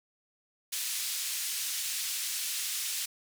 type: band-pass noise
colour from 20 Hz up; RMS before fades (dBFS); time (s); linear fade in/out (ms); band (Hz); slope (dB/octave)
white; -34; 0.72-3.06; 10; 2600 to 11000; 12
effects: none